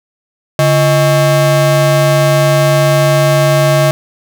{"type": "ring-modulated tone", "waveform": "square", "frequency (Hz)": 242.6, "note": "B3", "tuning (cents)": -31, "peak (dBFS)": -5, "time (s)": [0.59, 3.91], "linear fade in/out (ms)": 0, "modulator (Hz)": 385, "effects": []}